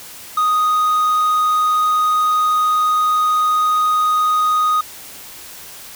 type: tone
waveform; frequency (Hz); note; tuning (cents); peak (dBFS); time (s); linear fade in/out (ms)
triangle; 1244.5; D#6; 0; -11; 0.37-4.81; 5
effects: white hiss -36 dBFS RMS until 5.95 s